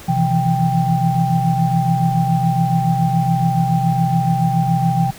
sine tone cluster, 129.1 / 163.4 / 170.5 / 787 Hz, C3 / E3 / F3 / G5, -23 / -15 / -41 / +7 cents, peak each -19 dBFS, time 0.08-5.11 s, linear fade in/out 10 ms, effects pink hiss -38 dBFS RMS until 5.18 s

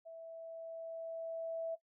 sine tone with level ramp, 657 Hz, E5, 6 cents flat, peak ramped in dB -47 to -35 dBFS, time 0.05-1.76 s, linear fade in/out 20 ms, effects noise-tail reverb RT60 0.1 s tail -20 dB re dry

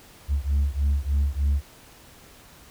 sine beating tone pair, 69.3 / 72.6 Hz, C#2 / D2, 0 / -19 cents, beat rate 3.3 Hz, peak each -21 / -22 dBFS, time 0.28-1.62 s, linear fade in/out 50 ms, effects tanh soft clip ceiling -17 dBFS + pink hiss -50 dBFS RMS until 2.7 s

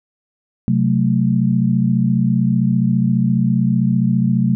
sine chord, F# diminished, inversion second, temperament equal, 130.81 / 185 / 220 Hz, C3 / F#3 / A3, 0 / 0 / 0 cents, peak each -17 dBFS, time 0.68-4.55 s, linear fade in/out 0 ms, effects none

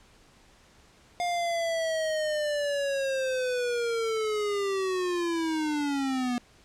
square linear sweep, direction down, 709 to 240.7 Hz, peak -27 dBFS, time 1.2-6.38 s, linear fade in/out 0 ms, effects pink hiss -58 dBFS RMS until 6.64 s + low-pass 8000 Hz 12 dB/octave

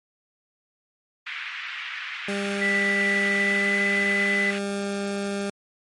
white band-pass noise, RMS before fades -34 dBFS, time 1.26-4.59 s, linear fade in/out 10 ms, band 1500 to 2600 Hz, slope 24 dB/octave
20% pulse tone, 200 Hz, G3, 35 cents sharp, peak -21 dBFS, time 2.28-5.5 s, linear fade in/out 5 ms
sine tone with pitch glide, 1975.5 to 1998.5 Hz, B6 to B6, 0 to +20 cents, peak -21 dBFS, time 2.61-4.51 s, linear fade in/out 10 ms, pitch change +20 cents, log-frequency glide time 3.31-3.71 s
effects MP3 48 kbps

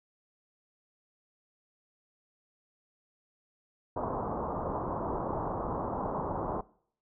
white low-pass noise, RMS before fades -34 dBFS, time 3.96-6.61 s, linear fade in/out 5 ms, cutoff 1100 Hz, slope 48 dB/octave, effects noise-tail reverb RT60 0.6 s tail -22 dB re dry

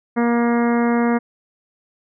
harmonic tone, 236.5 Hz, A#3, 25 cents sharp, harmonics 1 / 2 / 3 / 4 / 5 / 6 / 7 / 8 / 9, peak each -16 / -22 / -26 / -28 / -30 / -32 / -33 / -34 / -35 dBFS, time 0.16-1.19 s, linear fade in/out 20 ms, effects none

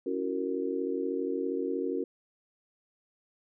sine chord, F# dominant seventh, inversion second, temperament just, 277.5 / 333 / 370 / 462.5 Hz, C#4 / E4 / F#4 / A#4, +2 / +18 / 0 / -14 cents, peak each -34 / -38 / -33 / -34 dBFS, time 0.06-2.04 s, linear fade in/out 5 ms, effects none

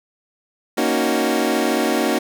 25% pulse chord, D# minor seventh, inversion second, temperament equal, 233.1 / 277.2 / 311.1 / 370 Hz, A#3 / C#4 / D#4 / F#4, 0 / 0 / 0 / 0 cents, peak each -19 dBFS, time 0.77-2.19 s, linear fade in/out 10 ms, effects none

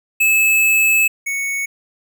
square tone pair in turn, 2603 / 2218 Hz, E7 / C#7, -22 / 0 cents, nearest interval minor third, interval 278 cents, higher first, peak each -12 / -20 dBFS, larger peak first, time 0.2-1.08 / 1.26-1.66 s, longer first, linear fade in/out 10 ms, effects none

